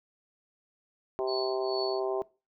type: harmonic tone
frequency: 130 Hz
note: C3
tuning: 11 cents flat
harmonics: 3 / 4 / 5 / 6 / 7 / 8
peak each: -30 / -42 / -34 / -39 / -42 / -42 dBFS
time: 1.19-2.22 s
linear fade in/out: 0 ms
type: tone with tremolo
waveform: sine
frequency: 4435 Hz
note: C#8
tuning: in tune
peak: -32 dBFS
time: 1.27-2.01 s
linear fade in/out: 20 ms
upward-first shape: triangle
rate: 2.3 Hz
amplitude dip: 95%
effects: noise-tail reverb RT60 0.3 s tail -21 dB re dry